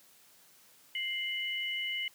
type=tone pair together; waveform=sine; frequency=2098 / 2960 Hz; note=C7 / F#7; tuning=+4 / 0 cents; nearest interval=tritone; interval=596 cents; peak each=-35 / -35 dBFS; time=0.95-2.08 s; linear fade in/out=2 ms; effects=white hiss -61 dBFS RMS until 2.14 s + high-pass 100 Hz 12 dB/octave